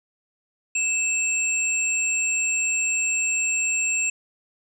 sine tone pair together, 2637 / 7444 Hz, E7 / A#8, 0 / -3 cents, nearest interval octave + tritone, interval 1797 cents, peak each -23 / -24 dBFS, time 0.75-4.1 s, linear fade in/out 5 ms, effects none

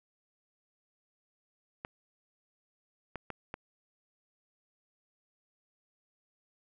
clicks, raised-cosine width 0.5 ms, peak -23 dBFS, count 4, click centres 1.849 / 3.157 / 3.303 / 3.541 s, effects none

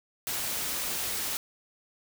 white noise, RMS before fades -32 dBFS, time 0.27-1.37 s, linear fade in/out 0 ms, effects none

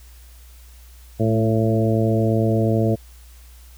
harmonic tone with a mistuned harmonic, 111.5 Hz, A2, 23 cents sharp, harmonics 1 / 2 / 3 / 4 / 5 / 6, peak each -19 / -22 / -24 / -25 / -26 / -27 dBFS, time 1.19-2.96 s, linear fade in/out 20 ms, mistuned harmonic 2, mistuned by -20 cents, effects added 60 Hz sine -42 dBFS peak until 3.77 s + white hiss -52 dBFS RMS until 3.77 s

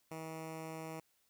10% pulse tone with notch filter, 160.2 Hz, E3, 49 cents flat, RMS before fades -45 dBFS, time 0.11-1 s, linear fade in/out 5 ms, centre 3900 Hz, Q 1.9, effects white hiss -75 dBFS RMS until 1.29 s

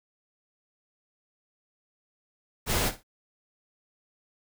pink noise with echo, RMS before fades -26 dBFS, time 2.66-2.92 s, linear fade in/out 50 ms, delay 57 ms, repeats 2, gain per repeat -15 dB, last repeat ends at 3.034 s, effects none

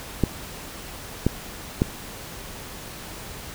clicks, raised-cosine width 3 ms, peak -5 dBFS, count 3, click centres 0.237 / 1.266 / 1.819 s, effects pink hiss -38 dBFS RMS until 3.54 s

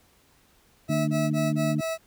40% pulse tone bursts, 650 Hz, E5, 24 cents flat, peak -26 dBFS, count 5, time 0.88-1.98 s, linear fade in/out 50 ms, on 200 ms, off 25 ms
harmonic tone, 75 Hz, D2, 37 cents sharp, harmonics 2 / 3 / 4, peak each -26 / -28 / -29 dBFS, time 0.89-1.81 s, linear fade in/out 5 ms
effects pink hiss -61 dBFS RMS until 2.06 s

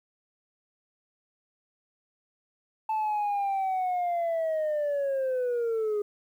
sine linear sweep, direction down, 880 to 410 Hz, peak -23 dBFS, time 2.89-6.02 s, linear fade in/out 5 ms, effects tanh soft clip ceiling -24 dBFS + 10-bit

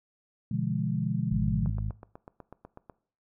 sine chord, B diminished seventh, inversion none, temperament equal with one note detuned, 123.47 / 146.83 / 171.71 / 207.7 Hz, B2 / D3 / F3 / Ab3, 0 / 0 / -29 / 0 cents, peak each -32 dBFS, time 0.51-1.7 s, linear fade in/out 5 ms
harmonic tone, 52.3 Hz, G#1, 13 cents sharp, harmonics 1 / 2 / 3 / 4, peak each -31 / -32 / -39 / -43 dBFS, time 1.31-1.91 s, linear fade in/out 10 ms
click train, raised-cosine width 1 ms, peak -30 dBFS, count 11, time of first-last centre 1.66-2.898 s, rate 8.08 Hz
effects noise-tail reverb RT60 0.5 s tail -20 dB re dry

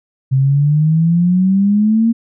sine exponential sweep, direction up, 130.81 to 232.7 Hz, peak -9 dBFS, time 0.31-2.13 s, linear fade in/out 20 ms, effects none

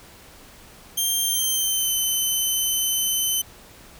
10% pulse tone with pitch glide, 3177 to 3056 Hz, G7 to G7, +23 to -45 cents, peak -13 dBFS, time 0.97-3.42 s, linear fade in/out 10 ms, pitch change -68 cents, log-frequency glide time 1.22-1.93 s, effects pink hiss -47 dBFS RMS until 3.99 s

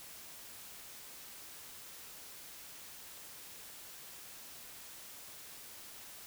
silence, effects white hiss -51 dBFS RMS until 6.26 s

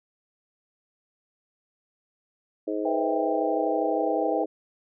harmonic tone, 105.3 Hz, G#2, 24 cents sharp, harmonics 3 / 4 / 5 / 6, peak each -29 / -31 / -33 / -35 dBFS, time 2.67-4.46 s, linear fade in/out 10 ms
sine chord, E minor, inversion second, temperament just, 494.4 / 659.3 / 791.1 Hz, B4 / E5 / G5, +2 / 0 / +16 cents, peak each -29 dBFS, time 2.85-4.44 s, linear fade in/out 5 ms
effects none

